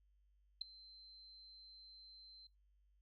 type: tone with ADSR envelope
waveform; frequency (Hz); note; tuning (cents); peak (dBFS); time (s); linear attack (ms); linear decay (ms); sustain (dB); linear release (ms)
sine; 4100; C8; -36; -34; 0.61-2.47; 6; 5; -23; 4
effects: noise-tail reverb RT60 0.2 s tail -25 dB re dry + added 50 Hz sine -70 dBFS peak until 3.01 s

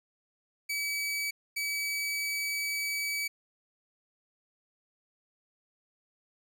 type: tone bursts at uneven times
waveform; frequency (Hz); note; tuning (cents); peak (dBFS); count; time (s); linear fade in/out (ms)
sawtooth; 2286; D7; -47; -27; 2; 0.69-1.31 / 1.56-3.28; 10
effects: none

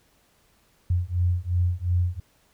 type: beating tone pair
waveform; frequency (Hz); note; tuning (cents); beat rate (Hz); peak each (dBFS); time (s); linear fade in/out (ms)
sine; 87.31 / 90.11; F2 / F#2; 0 / -45; 2.8; -24; 0.9-2.2; 5
effects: pink hiss -63 dBFS RMS until 2.53 s

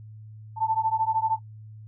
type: beating tone pair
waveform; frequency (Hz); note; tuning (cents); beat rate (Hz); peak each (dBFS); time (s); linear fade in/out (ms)
sine; 880 / 893; A5 / A5; 0 / +25; 13; -25; 0.56-1.39; 50
effects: noise-tail reverb RT60 0.1 s tail -17 dB re dry + added 108 Hz sine -41 dBFS peak until 1.87 s

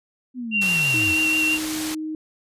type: linear sweep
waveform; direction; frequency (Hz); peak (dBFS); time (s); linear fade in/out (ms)
sine; down; 258.4 to 77.78; -27; 0.34-1.16; 50
type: tone with vibrato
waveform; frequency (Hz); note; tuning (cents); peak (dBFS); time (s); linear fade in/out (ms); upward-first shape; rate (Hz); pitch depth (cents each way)
sine; 2748; F7; -29; -18; 0.51-1.59; 50; sine; 6.1; 18
type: low-pass noise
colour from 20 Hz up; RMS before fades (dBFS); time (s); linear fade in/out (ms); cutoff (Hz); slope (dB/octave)
white; -31; 0.61-1.95; 10; 9600; 12
type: tone with pitch glide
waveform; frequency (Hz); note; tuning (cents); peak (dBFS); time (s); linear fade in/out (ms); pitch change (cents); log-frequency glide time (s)
sine; 315 to 311.9; D#4 to D#4; +21 to +4; -26; 0.94-2.15; 2; -17; 1.23-1.58
effects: resampled to 32000 Hz

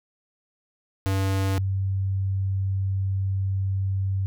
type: tone pair in turn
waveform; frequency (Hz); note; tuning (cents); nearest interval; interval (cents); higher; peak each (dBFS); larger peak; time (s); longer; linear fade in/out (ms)
square / sine; 96.5 / 96.5; G2 / G2; -27 / -27; unison; 0; neither; -22; neither; 1.06-1.58 / 1.58-4.26; second; 0
effects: none

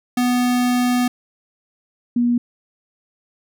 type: tone pair in turn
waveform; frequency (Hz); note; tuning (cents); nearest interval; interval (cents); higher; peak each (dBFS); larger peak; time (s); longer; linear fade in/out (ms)
square / sine; 246.9 / 240.4; B3 / B3; 0 / -46; unison; 46; first; -16 / -14; second; 0.17-1.08 / 2.16-2.38; first; 5
effects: none

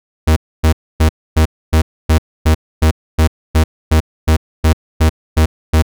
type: tone bursts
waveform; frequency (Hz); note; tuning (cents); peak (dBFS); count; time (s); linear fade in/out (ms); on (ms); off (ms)
45% pulse; 79; D#2; +27; -7; 16; 0.27-5.824; 10; 94; 270
effects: none

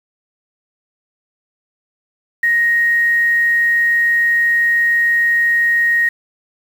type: tone with quantisation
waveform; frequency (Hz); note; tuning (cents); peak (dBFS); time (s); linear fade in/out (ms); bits
sine; 1873; A#6; +8; -11; 2.43-6.09; 5; 6
effects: none

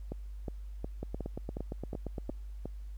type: two click trains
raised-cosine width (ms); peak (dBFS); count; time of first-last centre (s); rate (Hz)
2; -24 / -24; 8 / 12; 0.12-2.656 / 1.03-2.297; 2.76 / 8.68
effects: added 50 Hz sine -40 dBFS peak until 2.97 s + pink hiss -69 dBFS RMS until 2.97 s

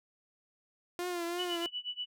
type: tone with vibrato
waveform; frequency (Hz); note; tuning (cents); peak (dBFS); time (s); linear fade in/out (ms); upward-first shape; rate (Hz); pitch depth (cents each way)
sawtooth; 348.9; F4; -2; -30; 0.99-1.66; 0; triangle; 2.9; 62
type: tone with tremolo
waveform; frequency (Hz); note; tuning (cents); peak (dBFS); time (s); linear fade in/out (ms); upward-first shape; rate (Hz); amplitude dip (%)
sine; 2960; F#7; 0; -33; 1.38-2.06; 20; sine; 8.3; 95
effects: none

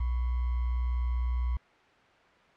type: tone with sample-and-hold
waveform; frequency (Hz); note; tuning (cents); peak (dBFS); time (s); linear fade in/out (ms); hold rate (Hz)
sine; 61; B1; -21; -26; 0-1.57; 5; 1050
effects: white hiss -59 dBFS RMS until 2.56 s + low-pass 2000 Hz 12 dB/octave

